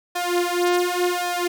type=tone with flanger; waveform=sawtooth; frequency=354 Hz; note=F4; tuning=23 cents sharp; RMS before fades=-22 dBFS; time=0.15-1.48 s; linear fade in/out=10 ms; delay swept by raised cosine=1.2 to 5.7 ms; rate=0.89 Hz; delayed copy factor=+1; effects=none